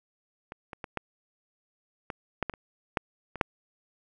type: clicks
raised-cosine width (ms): 0.5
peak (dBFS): -24 / -24 / -21 / -15 / -19 / -12 / -16 / -27 / -10 / -23 / -7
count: 11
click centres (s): 0.521 / 0.732 / 0.842 / 0.973 / 2.102 / 2.427 / 2.497 / 2.538 / 2.972 / 3.357 / 3.412
effects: none